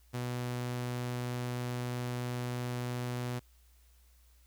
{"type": "tone", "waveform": "sawtooth", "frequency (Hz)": 123.1, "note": "B2", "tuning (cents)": -5, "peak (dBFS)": -30, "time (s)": [0.13, 3.4], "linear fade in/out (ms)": 20, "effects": ["added 60 Hz sine -60 dBFS peak until 4.46 s", "white hiss -69 dBFS RMS until 4.46 s"]}